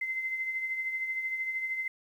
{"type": "tone with tremolo", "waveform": "sine", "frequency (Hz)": 2067, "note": "C7", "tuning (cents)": -22, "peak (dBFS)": -28, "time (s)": [0.01, 1.88], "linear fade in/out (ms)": 5, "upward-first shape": "triangle", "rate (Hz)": 13, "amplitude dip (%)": 55, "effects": ["10-bit"]}